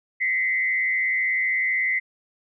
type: tone with frequency modulation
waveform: sine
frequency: 2049 Hz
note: C7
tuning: 37 cents flat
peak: -20 dBFS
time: 0.2-2 s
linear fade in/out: 20 ms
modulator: 112 Hz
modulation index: 0.75
effects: none